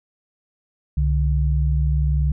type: tone pair together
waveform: sine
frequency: 66.37 / 147.2 Hz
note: C2 / D3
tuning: +25 / +4 cents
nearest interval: octave + major second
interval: 1379 cents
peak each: -17 / -22 dBFS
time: 0.97-2.32 s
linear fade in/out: 5 ms
effects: none